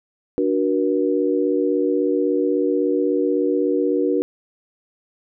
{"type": "chord", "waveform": "sine", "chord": "D augmented", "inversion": "none", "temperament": "equal with one note detuned", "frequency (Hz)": [293.7, 370, 477.3], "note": ["D4", "F#4", "A#4"], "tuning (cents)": [0, 0, 41], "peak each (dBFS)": -21, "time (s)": [0.38, 4.22], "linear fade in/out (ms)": 0, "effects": []}